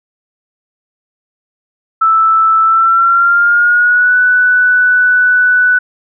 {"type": "tone with pitch glide", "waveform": "sine", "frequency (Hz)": [1318.5, 1488.5], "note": ["E6", "F#6"], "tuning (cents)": [0, 10], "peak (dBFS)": -6, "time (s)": [2.01, 5.79], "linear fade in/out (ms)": 10, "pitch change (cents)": 210, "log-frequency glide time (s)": [2.63, 4.17], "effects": []}